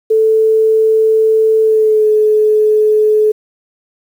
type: tone with pitch glide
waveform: sine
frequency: 440 to 428.2 Hz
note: A4 to A4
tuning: 0 to -47 cents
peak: -7 dBFS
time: 0.1-3.32 s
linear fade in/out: 10 ms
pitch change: -47 cents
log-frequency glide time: 1.62-2.07 s
effects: 7-bit